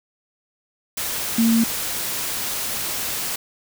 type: tone in noise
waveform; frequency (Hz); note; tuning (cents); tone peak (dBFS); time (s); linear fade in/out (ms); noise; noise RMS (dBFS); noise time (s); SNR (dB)
sine; 228.5; A#3; -34; -14; 1.38-1.64; 5; white; -26; 0.97-3.36; +9
effects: none